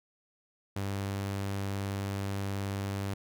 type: tone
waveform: sawtooth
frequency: 98.8 Hz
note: G2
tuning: 14 cents sharp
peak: -28 dBFS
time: 0.76-3.14 s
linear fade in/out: 5 ms
effects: none